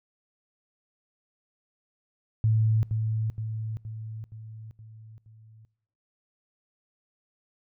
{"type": "tone with echo", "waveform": "sine", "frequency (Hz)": 110.1, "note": "A2", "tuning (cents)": 2, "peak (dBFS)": -19, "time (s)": [2.44, 2.83], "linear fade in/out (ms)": 0, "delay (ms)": 470, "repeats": 6, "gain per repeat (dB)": -5, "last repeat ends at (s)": 5.65, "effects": ["noise-tail reverb RT60 0.8 s tail -22 dB re dry"]}